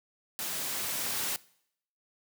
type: noise with level ramp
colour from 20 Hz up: white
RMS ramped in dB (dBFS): -35 to -32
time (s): 0.39-1.36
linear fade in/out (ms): 0
effects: noise-tail reverb RT60 0.7 s tail -22 dB re dry + high-pass 100 Hz 12 dB/octave